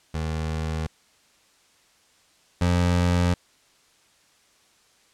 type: tone pair in turn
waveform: 25% pulse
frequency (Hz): 79.3 / 88.18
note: D#2 / F2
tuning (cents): +33 / +17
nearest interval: major second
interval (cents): 184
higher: second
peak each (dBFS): -22 / -15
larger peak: second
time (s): 0.14-0.87 / 2.61-3.34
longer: neither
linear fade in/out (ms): 5
effects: white hiss -60 dBFS RMS until 5.13 s + low-pass 8000 Hz 12 dB/octave